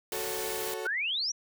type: noise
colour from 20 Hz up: white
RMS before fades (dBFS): -37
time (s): 0.12-0.74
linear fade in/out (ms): 2
type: chord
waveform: 35% pulse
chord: F# minor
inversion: none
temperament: equal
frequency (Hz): 370 / 440 / 554.4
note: F#4 / A4 / C#5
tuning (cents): 0 / 0 / 0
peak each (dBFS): -37 / -35 / -40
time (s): 0.12-0.87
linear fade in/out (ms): 2
type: exponential sweep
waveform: sine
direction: up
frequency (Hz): 1396.9 to 5970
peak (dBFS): -28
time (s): 0.85-1.32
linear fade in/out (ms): 10
effects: none